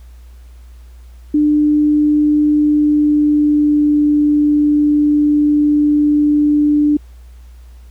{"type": "tone with pitch glide", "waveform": "sine", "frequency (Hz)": [298.4, 295.7], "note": ["D4", "D4"], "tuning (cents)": [28, 12], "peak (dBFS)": -9, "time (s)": [1.34, 6.97], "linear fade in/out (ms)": 5, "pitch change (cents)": -16, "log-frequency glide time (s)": [2.51, 4.03], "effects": ["added 60 Hz sine -35 dBFS peak until 7.9 s", "pink hiss -54 dBFS RMS until 7.9 s"]}